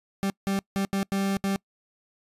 40% pulse tone bursts at uneven times, 196 Hz, G3, in tune, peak -23 dBFS, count 6, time 0.23-0.3 / 0.47-0.59 / 0.76-0.85 / 0.93-1.03 / 1.12-1.37 / 1.44-1.56 s, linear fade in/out 0 ms, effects noise-tail reverb RT60 0.1 s tail -25 dB re dry + resampled to 32000 Hz

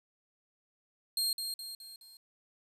sawtooth tone with echo, 4213 Hz, C8, 11 cents sharp, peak -26 dBFS, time 1.17-1.33 s, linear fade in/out 2 ms, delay 210 ms, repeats 4, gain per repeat -6 dB, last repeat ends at 2.17 s, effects resampled to 32000 Hz + 11-bit

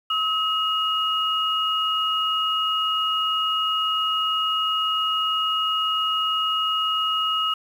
sine tone pair together, 1279 / 2874 Hz, D#6 / F7, +47 / +49 cents, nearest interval octave + major second, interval 1402 cents, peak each -23 dBFS, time 0.1-7.54 s, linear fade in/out 5 ms, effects 8-bit

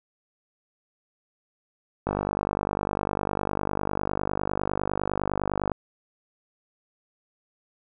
click train, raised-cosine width 1 ms, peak -11 dBFS, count 183, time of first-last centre 2.07-5.717 s, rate 49.9 Hz, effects none

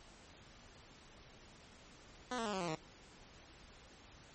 10% pulse tone with pitch steps, 250 / 227.9 / 207.8 / 189.46 / 172.74 / 157.49 Hz, B3 / A#3 / G#3 / F#3 / F3 / D#3, +21 / -39 / +1 / +41 / -19 / +21 cents, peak -29 dBFS, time 2.31-2.754 s, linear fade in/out 5 ms, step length 74 ms, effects pink hiss -59 dBFS RMS until 4.34 s + MP3 32 kbps

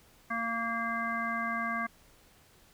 harmonic tone, 230.3 Hz, A#3, 21 cents flat, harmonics 1 / 3 / 5 / 7 / 9, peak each -38 / -39 / -34 / -36 / -38 dBFS, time 0.3-1.87 s, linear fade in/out 10 ms, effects pink hiss -61 dBFS RMS until 2.73 s

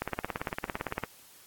click train, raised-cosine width 0.5 ms, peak -15 dBFS, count 19, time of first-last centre 0.02-1.037 s, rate 17.7 Hz, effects white hiss -55 dBFS RMS until 1.46 s + AAC 64 kbps

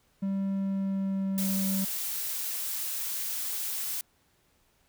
triangle tone with pitch glide, 195 to 192.76 Hz, G3 to G3, -9 to -29 cents, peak -25 dBFS, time 0.22-1.85 s, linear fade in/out 10 ms, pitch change -20 cents, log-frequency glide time 0.52-1.53 s
blue noise, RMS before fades -33 dBFS, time 1.38-4.01 s, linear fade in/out 0 ms
effects pink hiss -68 dBFS RMS until 4.88 s

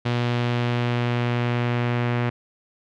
sawtooth tone with low-pass filter sweep, 120.7 Hz, B2, 39 cents flat, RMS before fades -23 dBFS, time 0.05-2.3 s, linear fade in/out 10 ms, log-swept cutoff 3500 to 2300 Hz, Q 1.5, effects none

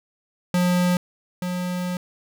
square tone pair in turn, 178.7 / 179.74 Hz, F3 / F#3, +40 / -50 cents, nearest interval unison, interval 10 cents, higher second, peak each -18 / -25 dBFS, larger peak first, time 0.54-0.97 / 1.42-1.97 s, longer second, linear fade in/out 2 ms, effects none

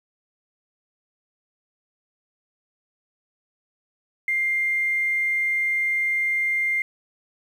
sine tone with quantisation, 2100 Hz, C7, 6 cents sharp, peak -20 dBFS, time 4.28-6.82 s, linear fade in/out 2 ms, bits 8, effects none

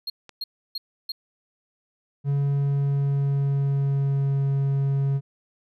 triangle tone bursts, 4271 Hz, C8, 35 cents sharp, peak -26 dBFS, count 4, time 0.07-1.12 s, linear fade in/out 5 ms, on 30 ms, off 310 ms
click, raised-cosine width 0.2 ms, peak -25 dBFS, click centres 0.293 s
triangle tone with pitch glide, 140.9 to 138.08 Hz, C#3 to C#3, +29 to -6 cents, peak -18 dBFS, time 2.24-5.21 s, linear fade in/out 50 ms, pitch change -35 cents, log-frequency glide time 2.38-4.46 s
effects none

